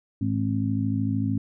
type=harmonic tone; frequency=53.3 Hz; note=G#1; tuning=46 cents sharp; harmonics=2 / 3 / 4 / 5; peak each=-26 / -36 / -28 / -27 dBFS; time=0.21-1.38 s; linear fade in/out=5 ms; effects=none